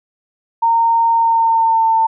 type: tone with pitch glide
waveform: sine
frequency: 920 to 897.9 Hz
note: A#5 to A5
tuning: -23 to +35 cents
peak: -10 dBFS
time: 0.62-2.07 s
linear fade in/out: 10 ms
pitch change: -42 cents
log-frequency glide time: 1.11-1.93 s
effects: none